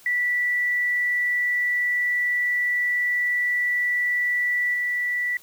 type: tone with level steps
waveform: sine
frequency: 1961 Hz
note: B6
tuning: 13 cents flat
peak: -20 / -22 dBFS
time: 0.06-5.37 s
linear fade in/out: 2 ms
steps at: 4.74 s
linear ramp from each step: 2 ms
effects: white hiss -51 dBFS RMS until 5.42 s